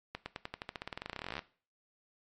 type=accelerating click train; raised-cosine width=0.3 ms; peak=-22 dBFS; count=29; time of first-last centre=0.15-1.392 s; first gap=110 ms; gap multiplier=0.92; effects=noise-tail reverb RT60 0.4 s tail -17 dB re dry + MP3 48 kbps